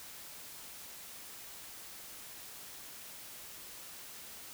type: silence
effects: white hiss -49 dBFS RMS until 4.53 s